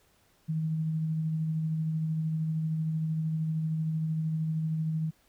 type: tone with tremolo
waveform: sine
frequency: 158.6 Hz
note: D#3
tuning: 33 cents sharp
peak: -26 dBFS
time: 0.48-5.11 s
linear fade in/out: 20 ms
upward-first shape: sine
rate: 13 Hz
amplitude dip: 25%
effects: pink hiss -66 dBFS RMS until 5.28 s